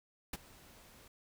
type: noise with ADSR envelope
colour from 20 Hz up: pink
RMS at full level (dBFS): -38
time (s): 0.33-1.08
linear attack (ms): 5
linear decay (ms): 28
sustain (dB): -21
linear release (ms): 4
effects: none